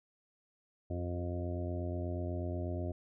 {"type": "harmonic tone with a mistuned harmonic", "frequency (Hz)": 88.2, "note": "F2", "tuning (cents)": 18, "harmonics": [1, 2, 3, 4, 5, 6, 7, 8], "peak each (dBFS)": [-36, -46, -43, -43, -53, -51, -44, -52], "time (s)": [0.9, 2.92], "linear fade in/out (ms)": 5, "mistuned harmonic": 5, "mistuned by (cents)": -20, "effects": []}